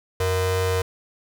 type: ring-modulated tone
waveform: 45% pulse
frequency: 278.2 Hz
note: C#4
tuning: 6 cents sharp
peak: -17 dBFS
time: 0.2-0.82 s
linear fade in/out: 5 ms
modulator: 188 Hz
effects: none